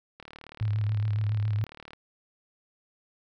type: click train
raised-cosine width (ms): 0.3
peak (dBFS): -28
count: 66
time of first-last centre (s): 0.2-1.933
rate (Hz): 37.5
type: tone with vibrato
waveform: sine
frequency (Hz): 105.5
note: G#2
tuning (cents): +28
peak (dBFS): -24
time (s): 0.61-1.64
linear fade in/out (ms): 0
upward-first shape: square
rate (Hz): 7.2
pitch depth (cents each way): 32
effects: none